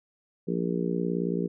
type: harmonic tone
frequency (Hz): 58.7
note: A#1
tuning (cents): +13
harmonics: 3 / 4 / 5 / 6 / 7 / 8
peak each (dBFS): -29 / -34 / -34 / -35 / -32 / -36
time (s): 0.47-1.48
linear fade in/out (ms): 20
effects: none